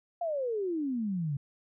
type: exponential sweep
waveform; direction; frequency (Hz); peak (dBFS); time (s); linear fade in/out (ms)
sine; down; 709 to 135.2; -29; 0.21-1.37; 5
effects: none